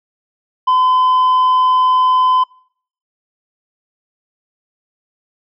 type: tone with tanh clipping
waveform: sine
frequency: 1018 Hz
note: C6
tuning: 48 cents flat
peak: -10 dBFS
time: 0.67-2.44 s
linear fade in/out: 10 ms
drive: 3 dB
effects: noise-tail reverb RT60 0.6 s tail -26 dB re dry